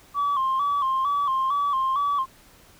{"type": "tone with vibrato", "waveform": "sine", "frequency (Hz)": 1100, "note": "C#6", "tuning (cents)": -14, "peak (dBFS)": -19, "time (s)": [0.14, 2.26], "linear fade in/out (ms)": 50, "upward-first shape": "square", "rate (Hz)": 2.2, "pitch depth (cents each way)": 69, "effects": ["tanh soft clip ceiling -18 dBFS", "pink hiss -53 dBFS RMS until 2.79 s"]}